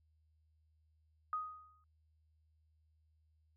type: tone with exponential decay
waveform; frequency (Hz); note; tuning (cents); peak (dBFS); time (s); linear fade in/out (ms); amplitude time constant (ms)
sine; 1248; D#6; +5; -33; 1.33-1.84; 1; 110
effects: added 78 Hz sine -70 dBFS peak until 3.56 s